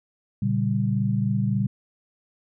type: chord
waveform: sine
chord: G diminished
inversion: first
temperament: just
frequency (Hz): 117.6 / 141.12 / 196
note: Bb2 / Db3 / G3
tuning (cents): +16 / +31 / 0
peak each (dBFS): -24 / -27 / -24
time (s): 0.42-1.67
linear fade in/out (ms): 5
effects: none